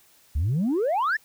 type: exponential sweep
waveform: sine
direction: up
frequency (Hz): 65.41 to 1854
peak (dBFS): -19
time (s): 0.35-1.17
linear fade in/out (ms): 10
effects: tanh soft clip ceiling -19 dBFS + white hiss -58 dBFS RMS until 1.24 s